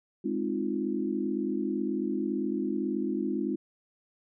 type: chord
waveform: sine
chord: F minor seventh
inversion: first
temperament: equal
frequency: 207.7 / 261.6 / 311.1 / 349.2 Hz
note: Ab3 / C4 / Eb4 / F4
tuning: 0 / 0 / 0 / 0 cents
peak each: -33 dBFS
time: 0.24-3.56 s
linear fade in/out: 10 ms
effects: none